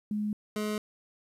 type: tone pair in turn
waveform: sine / 25% pulse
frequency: 210 / 211.8 Hz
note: G#3 / G#3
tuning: +19 / +34 cents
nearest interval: unison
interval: 15 cents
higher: second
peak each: -28 / -26 dBFS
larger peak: second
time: 0.11-0.33 / 0.56-0.78 s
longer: neither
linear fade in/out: 2 ms
effects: resampled to 32000 Hz + 11-bit